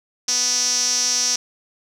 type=tone with band-pass filter; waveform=sawtooth; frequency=247.9 Hz; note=B3; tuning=7 cents sharp; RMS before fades=-20 dBFS; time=0.28-1.36 s; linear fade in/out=5 ms; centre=5700 Hz; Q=9.2; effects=none